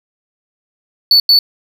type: tone bursts at uneven times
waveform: triangle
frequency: 4469 Hz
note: C#8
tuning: 13 cents sharp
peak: -4 dBFS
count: 2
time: 1.11-1.2 / 1.29-1.39 s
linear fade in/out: 2 ms
effects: none